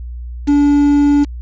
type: tone with quantisation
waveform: triangle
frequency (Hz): 288.3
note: D4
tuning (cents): -32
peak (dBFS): -6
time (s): 0.47-1.25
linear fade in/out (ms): 20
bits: 5
effects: added 60 Hz sine -24 dBFS peak until 1.41 s + resampled to 16000 Hz